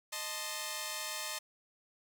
5% pulse chord, A diminished, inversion second, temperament equal with one note detuned, 618.7 / 880 / 1046.5 Hz, Eb5 / A5 / C6, -10 / 0 / 0 cents, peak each -30 dBFS, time 0.12-1.39 s, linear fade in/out 10 ms, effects none

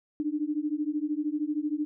sine beating tone pair, 293.7 / 306.7 Hz, D4 / D#4, 0 / -25 cents, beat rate 13 Hz, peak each -30 dBFS, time 0.2-1.85 s, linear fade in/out 0 ms, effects none

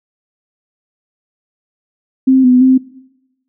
sine tone with pitch steps, 262.6 / 250.9 / 260.2 Hz, C4 / B3 / C4, +6 / +28 / -9 cents, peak -5 dBFS, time 2.27-2.78 s, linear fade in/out 10 ms, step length 170 ms, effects noise-tail reverb RT60 0.9 s tail -20 dB re dry

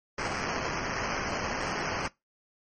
white noise with sample-and-hold, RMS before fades -32 dBFS, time 0.18-2.08 s, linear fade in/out 5 ms, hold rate 3675 Hz, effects noise-tail reverb RT60 0.2 s tail -22 dB re dry + MP3 32 kbps

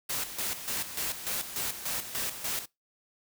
white noise with tremolo, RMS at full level -32 dBFS, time 0.09-2.66 s, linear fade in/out 10 ms, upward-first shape square, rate 3.4 Hz, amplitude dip 65%, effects noise-tail reverb RT60 0.2 s tail -23 dB re dry

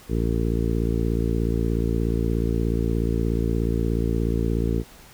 harmonic tone, 56.8 Hz, A#1, 44 cents flat, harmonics 1 / 2 / 3 / 4 / 5 / 6 / 7 / 8, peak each -24 / -27 / -29 / -30 / -31 / -32 / -32 / -33 dBFS, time 0.08-4.84 s, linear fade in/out 50 ms, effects pink hiss -48 dBFS RMS until 5.13 s

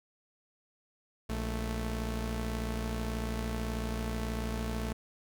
sawtooth tone pair together, 58.27 / 220 Hz, A#1 / A3, 0 / 0 cents, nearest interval octave + major seventh, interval 2300 cents, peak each -30 / -33 dBFS, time 1.29-4.93 s, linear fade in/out 10 ms, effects none

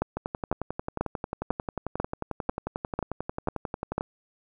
two click trains, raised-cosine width 1 ms, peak -11 / -16 dBFS, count 9 / 44, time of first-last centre 0.02-3.98 / 0.17-4.009 s, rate 2.02 / 11.2 Hz, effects none

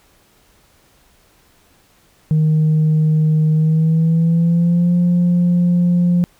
sine tone with pitch glide, 155.56 to 175.62 Hz, D#3 to F3, 0 to +10 cents, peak -9 dBFS, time 2.31-6.24 s, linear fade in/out 0 ms, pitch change +210 cents, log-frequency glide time 3.52-4.94 s, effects tanh soft clip ceiling -9 dBFS + pink hiss -54 dBFS RMS until 6.39 s

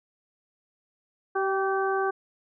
harmonic tone with a mistuned harmonic, 385.7 Hz, G4, 28 cents flat, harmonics 1 / 2 / 3 / 4, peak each -26 / -29 / -31 / -32 dBFS, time 1.35-2.11 s, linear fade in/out 10 ms, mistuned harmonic 2, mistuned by +19 cents, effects none

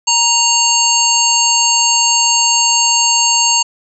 harmonic tone with a mistuned harmonic, 932.3 Hz, A#5, in tune, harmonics 1 / 3 / 5 / 7 / 8, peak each -16 / -16 / -16 / -16 / -16 dBFS, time 0.07-3.63 s, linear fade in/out 10 ms, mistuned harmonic 5, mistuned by -76 cents, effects none

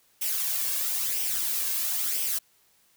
blue noise with flanger, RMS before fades -28 dBFS, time 0.21-2.39 s, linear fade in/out 10 ms, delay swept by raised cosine 0.35 to 1.85 ms, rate 1 Hz, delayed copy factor +0.5, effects white hiss -64 dBFS RMS until 2.96 s

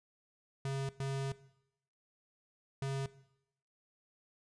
square tone bursts at uneven times, 136.3 Hz, C#3, 29 cents flat, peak -35 dBFS, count 3, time 0.65-0.89 / 1-1.32 / 2.82-3.06 s, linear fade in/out 2 ms, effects noise-tail reverb RT60 0.8 s tail -18 dB re dry + resampled to 22050 Hz

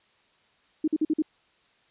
sine tone bursts, 311.1 Hz, D#4, in tune, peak -20 dBFS, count 5, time 0.84-1.222 s, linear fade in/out 5 ms, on 38 ms, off 48 ms, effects white hiss -64 dBFS RMS until 1.9 s + resampled to 8000 Hz

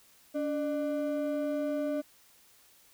triangle ring-modulated tone, 444.3 Hz, A4, 17 cents sharp, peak -24 dBFS, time 0.34-2.02 s, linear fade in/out 20 ms, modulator 158 Hz, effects white hiss -61 dBFS RMS until 2.93 s

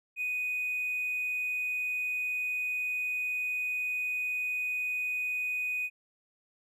triangle tone with hard clipping, 2489 Hz, D#7, in tune, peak -30 dBFS, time 0.16-5.9 s, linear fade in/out 50 ms, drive 4 dB, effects none

